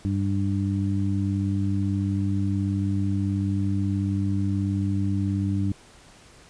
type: harmonic tone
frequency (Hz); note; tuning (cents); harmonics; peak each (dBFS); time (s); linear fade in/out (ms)
98.5; G2; +9; 1 / 2 / 3; -24 / -27 / -29; 0.05-5.72; 0
effects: pink hiss -51 dBFS RMS until 6.49 s + resampled to 22050 Hz